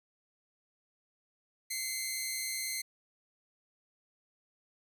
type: tone pair together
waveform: 10% pulse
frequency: 2066 / 2196 Hz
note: C7 / C#7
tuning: -22 / -17 cents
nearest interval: minor second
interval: 105 cents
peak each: -26 / -32 dBFS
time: 1.7-2.82 s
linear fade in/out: 10 ms
effects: none